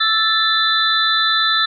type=tone cluster; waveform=sine; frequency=1324 / 1753 / 3561 / 3994 Hz; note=E6 / A6 / A7 / B7; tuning=+7 / -7 / +20 / +19 cents; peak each=-19 dBFS; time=0-1.66 s; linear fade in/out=10 ms; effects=none